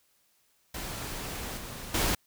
pink noise with level steps, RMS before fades -37 / -41 / -27 dBFS, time 0.74-2.15 s, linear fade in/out 5 ms, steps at 1.57 / 1.94 s, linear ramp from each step 5 ms, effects white hiss -69 dBFS RMS until 2.26 s

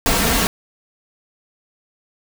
pink noise with comb filter, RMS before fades -17 dBFS, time 0.06-0.47 s, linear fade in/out 0 ms, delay 4.4 ms, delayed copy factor +0.5, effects none

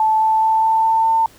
sine tone with pitch steps, 874 / 879.1 / 884.2 / 889.3 / 894.4 / 899.6 Hz, A5 / A5 / A5 / A5 / A5 / A5, -12 / -2 / +8 / +18 / +28 / +38 cents, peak -12 dBFS, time 0-1.26 s, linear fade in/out 2 ms, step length 210 ms, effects pink hiss -47 dBFS RMS until 1.38 s

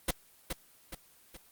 pink noise with echo, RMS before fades -28 dBFS, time 0.08-0.11 s, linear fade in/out 5 ms, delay 420 ms, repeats 3, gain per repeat -6 dB, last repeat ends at 1.37 s, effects white hiss -61 dBFS RMS until 1.51 s + Opus 24 kbps

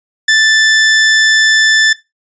sawtooth tone, 1760 Hz, A6, in tune, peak -3 dBFS, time 0.28-1.93 s, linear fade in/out 5 ms, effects noise-tail reverb RT60 0.2 s tail -17 dB re dry + resampled to 16000 Hz

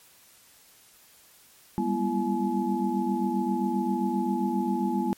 sine tone cluster, 194.8 / 202.3 / 242.6 / 336.7 / 850 Hz, G3 / G#3 / B3 / E4 / G#5, -11 / -45 / -31 / +37 / +40 cents, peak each -32 / -30 / -29 / -30 / -31 dBFS, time 1.78-5.13 s, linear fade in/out 0 ms, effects white hiss -56 dBFS RMS until 5.17 s + MP3 64 kbps

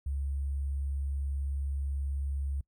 sine tone with sample-and-hold, 69.3 Hz, C#2, in tune, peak -30 dBFS, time 0.06-2.61 s, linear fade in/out 5 ms, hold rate 8820 Hz, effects noise-tail reverb RT60 0.1 s tail -24 dB re dry

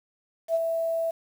sine tone with ADSR envelope, 659.3 Hz, E5, in tune, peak -19 dBFS, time 0.48-1.11 s, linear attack 66 ms, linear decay 34 ms, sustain -5 dB, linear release 8 ms, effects 8-bit

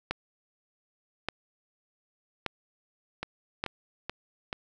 two click trains, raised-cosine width 0.3 ms, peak -17 / -13 dBFS, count 4 / 4, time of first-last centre 3.23-4.529 / 0.11-3.639 s, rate 2.31 / 0.85 Hz, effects none

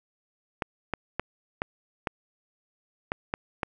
clicks, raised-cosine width 0.5 ms, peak -12 dBFS, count 8, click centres 0.622 / 0.937 / 1.196 / 1.619 / 2.072 / 3.119 / 3.339 / 3.632 s, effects none

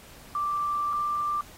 sine tone pair in turn, 1174.7 / 1181.5 Hz, D6 / D6, 0 / +10 cents, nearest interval unison, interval 10 cents, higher second, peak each -25 dBFS, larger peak neither, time 0.35-0.93 / 0.93-1.41 s, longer first, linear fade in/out 2 ms, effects pink hiss -50 dBFS RMS until 1.57 s + AAC 48 kbps

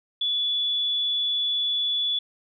sine tone, 3434 Hz, A7, 43 cents flat, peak -22 dBFS, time 0.21-2.19 s, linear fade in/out 5 ms, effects none

